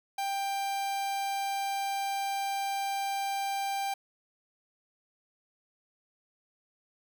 45% pulse tone, 790 Hz, G5, 13 cents sharp, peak -30 dBFS, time 0.18-3.94 s, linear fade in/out 5 ms, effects none

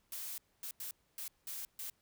blue noise bursts at uneven times, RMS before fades -43 dBFS, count 6, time 0.12-0.38 / 0.63-0.71 / 0.8-0.91 / 1.18-1.28 / 1.47-1.65 / 1.79-1.9 s, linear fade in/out 2 ms, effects pink hiss -75 dBFS RMS until 2.01 s

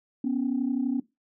sine tone pair together, 245.6 / 277.6 Hz, B3 / C#4, -9 / +3 cents, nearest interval major second, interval 212 cents, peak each -26 dBFS, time 0.24-1 s, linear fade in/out 5 ms, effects noise-tail reverb RT60 0.2 s tail -18 dB re dry + tanh soft clip ceiling -18 dBFS

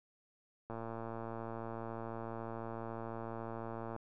click train, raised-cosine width 1 ms, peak -29 dBFS, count 373, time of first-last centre 0.7-3.963 s, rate 114 Hz, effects none

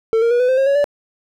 triangle tone with pitch steps, 448.4 / 465 / 482.3 / 500.1 / 518.7 / 537.9 / 557.8 / 578.5 Hz, A4 / A#4 / B4 / B4 / C5 / C5 / C#5 / D5, +33 / -4 / -41 / +22 / -15 / +48 / +11 / -26 cents, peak -10 dBFS, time 0.13-0.842 s, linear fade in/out 0 ms, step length 89 ms, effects none

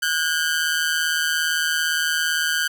sawtooth ring-modulated tone, 1532 Hz, G6, 40 cents flat, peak -13 dBFS, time 0.02-2.68 s, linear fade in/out 10 ms, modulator 78.8 Hz, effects none

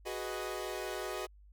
sawtooth chord, G# minor seventh, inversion third, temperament equal, 370 / 415.3 / 493.9 / 622.3 Hz, F#4 / G#4 / B4 / D#5, 0 / 0 / 0 / 0 cents, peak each -37 / -39 / -40 / -39 dBFS, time 0.05-1.27 s, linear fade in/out 20 ms, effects added 50 Hz sine -55 dBFS peak until 1.52 s

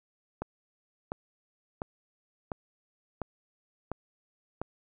click train, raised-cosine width 1 ms, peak -19 dBFS, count 7, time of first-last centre 0.42-4.616 s, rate 1.43 Hz, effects none

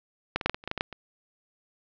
clicks, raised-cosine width 0.3 ms, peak -8 / -17 / -6 / -7 / -17 / -30 / -16 / -13 / -15 / -9 / -23 dBFS, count 11, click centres 0.36 / 0.412 / 0.46 / 0.496 / 0.545 / 0.639 / 0.676 / 0.714 / 0.777 / 0.809 / 0.927 s, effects low-pass 5000 Hz 12 dB/octave

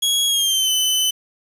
sawtooth tone with pitch glide, 3322 to 3029 Hz, G#7 to F#7, 0 to +40 cents, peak -13 dBFS, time 0.02-1.11 s, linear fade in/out 10 ms, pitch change -160 cents, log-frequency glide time 0.27-0.71 s, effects resampled to 32000 Hz + 7-bit

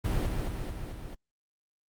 brown noise with echo, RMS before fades -28 dBFS, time 0.04-0.27 s, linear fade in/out 10 ms, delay 220 ms, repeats 4, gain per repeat -3 dB, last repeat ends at 1.15 s, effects Opus 32 kbps

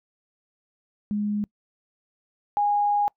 sine tone pair in turn, 207.7 / 822.4 Hz, G#3 / G#5, 0 / -17 cents, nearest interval 2 octaves, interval 2383 cents, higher second, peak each -23 / -19 dBFS, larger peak second, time 1.11-1.44 / 2.57-3.08 s, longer second, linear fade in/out 0 ms, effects noise-tail reverb RT60 0.1 s tail -26 dB re dry

